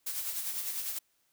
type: noise with tremolo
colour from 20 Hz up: blue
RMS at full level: -34 dBFS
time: 0.06-0.99 s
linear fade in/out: 10 ms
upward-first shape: sine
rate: 10 Hz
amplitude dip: 45%
effects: white hiss -73 dBFS RMS until 1.32 s